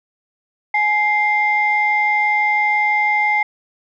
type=tone pair together; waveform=sine; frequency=840.8 / 2098 Hz; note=G#5 / C7; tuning=+21 / +4 cents; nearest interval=octave + major third; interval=1583 cents; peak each=-17 / -15 dBFS; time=0.74-3.43 s; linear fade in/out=5 ms; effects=tanh soft clip ceiling -6 dBFS